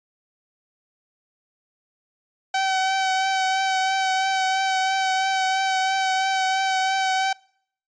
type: tone with vibrato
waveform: sawtooth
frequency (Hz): 763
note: G5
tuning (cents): -47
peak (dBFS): -16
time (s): 2.54-7.33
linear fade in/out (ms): 5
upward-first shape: triangle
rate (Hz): 3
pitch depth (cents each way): 22
effects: noise-tail reverb RT60 0.6 s tail -25 dB re dry + resampled to 16000 Hz